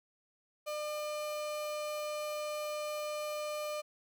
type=tone; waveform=35% pulse; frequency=601 Hz; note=D5; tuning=40 cents sharp; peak=-34 dBFS; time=0.66-3.82 s; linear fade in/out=20 ms; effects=none